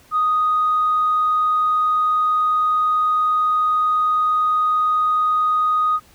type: tone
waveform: sine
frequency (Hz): 1244.5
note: D#6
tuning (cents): 0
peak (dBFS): -14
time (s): 0.11-6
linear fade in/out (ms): 50
effects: tanh soft clip ceiling -10 dBFS + pink hiss -51 dBFS RMS until 6.14 s